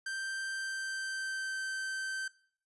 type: tone with pitch glide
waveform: 45% pulse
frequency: 1568 to 1550.9 Hz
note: G6 to G6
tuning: 0 to -19 cents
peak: -35 dBFS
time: 0.06-2.28 s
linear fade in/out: 5 ms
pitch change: -19 cents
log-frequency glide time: 0.52-1.58 s
effects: noise-tail reverb RT60 0.5 s tail -19 dB re dry + resampled to 24000 Hz